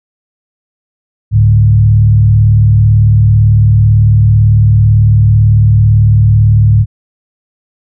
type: tone with frequency modulation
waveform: sine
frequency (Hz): 106.6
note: G#2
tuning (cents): +46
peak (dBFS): -3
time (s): 1.31-6.86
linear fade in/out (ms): 50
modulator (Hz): 38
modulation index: 0.72
effects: none